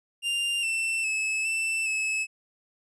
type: tone with pitch steps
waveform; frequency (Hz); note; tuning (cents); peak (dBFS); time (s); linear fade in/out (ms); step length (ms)
45% pulse; 2794 / 2680 / 2597 / 2660 / 2593; F7 / E7 / E7 / E7 / E7; 0 / +28 / -26 / +15 / -29; -25; 0.22-2.27; 50; 410
effects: resampled to 24000 Hz